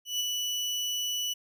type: tone with ADSR envelope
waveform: 30% pulse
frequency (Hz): 2960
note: F#7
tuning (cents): 0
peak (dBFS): -23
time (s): 0.05-1.34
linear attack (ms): 150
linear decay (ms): 16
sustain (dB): -3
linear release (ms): 14
effects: none